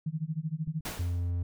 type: tone with tremolo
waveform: sine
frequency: 157.6 Hz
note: D#3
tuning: 23 cents sharp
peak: -27 dBFS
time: 0.06-0.81 s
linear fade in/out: 5 ms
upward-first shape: sine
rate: 13 Hz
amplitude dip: 95%
type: clicks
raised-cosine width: 5 ms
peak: -32 / -40 dBFS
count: 2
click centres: 0.675 / 0.805 s
type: noise with exponential decay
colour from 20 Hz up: pink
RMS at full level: -33 dBFS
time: 0.85-1.31 s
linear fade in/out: 5 ms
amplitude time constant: 100 ms
type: tone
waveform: triangle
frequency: 87.31 Hz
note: F2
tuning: in tune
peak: -26 dBFS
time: 0.99-1.43 s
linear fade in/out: 5 ms
effects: none